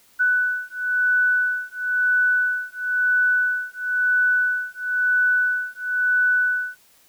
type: beating tone pair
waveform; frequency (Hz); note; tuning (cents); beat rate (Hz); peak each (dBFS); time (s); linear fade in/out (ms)
sine; 1489 / 1489.99; F#6 / F#6; +11 / +12; 0.99; -21; 0.19-6.77; 20
effects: white hiss -56 dBFS RMS until 7.08 s